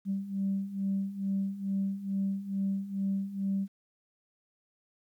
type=beating tone pair; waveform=sine; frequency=194 / 196.3 Hz; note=G3 / G3; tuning=-18 / +3 cents; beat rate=2.3 Hz; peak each=-34 / -30 dBFS; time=0.05-3.68 s; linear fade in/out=50 ms; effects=tanh soft clip ceiling -22 dBFS + 11-bit